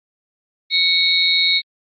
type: tone cluster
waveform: sine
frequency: 2224 / 3730 / 3902 / 4265 Hz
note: C#7 / A#7 / B7 / C8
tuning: +5 / 0 / -22 / +32 cents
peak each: -19 dBFS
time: 0.7-1.62 s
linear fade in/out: 50 ms
effects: Opus 32 kbps